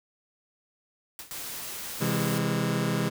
white noise with exponential decay, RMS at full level -37 dBFS, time 1.19-1.42 s, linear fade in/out 1 ms, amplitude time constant 48 ms
white noise, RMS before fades -37 dBFS, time 1.31-2.38 s, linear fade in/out 0 ms
sawtooth chord, C augmented, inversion none, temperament just, 130.81 / 163.52 / 204.4 Hz, C3 / E3 / G#3, 0 / -14 / -27 cents, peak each -26 / -25 / -25 dBFS, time 2-3.1 s, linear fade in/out 20 ms
effects none

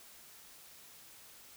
silence, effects white hiss -56 dBFS RMS until 1.56 s

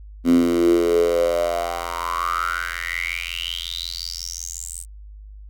10% pulse tone with high-pass filter sweep, 85.5 Hz, F2, 36 cents flat, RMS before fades -22 dBFS, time 0.24-4.86 s, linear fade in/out 50 ms, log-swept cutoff 240 to 8800 Hz, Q 9.1, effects added 51 Hz sine -37 dBFS peak until 5.49 s

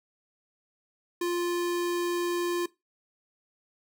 square tone, 349.2 Hz, F4, in tune, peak -27 dBFS, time 1.21-2.66 s, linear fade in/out 5 ms, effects noise-tail reverb RT60 0.2 s tail -19 dB re dry

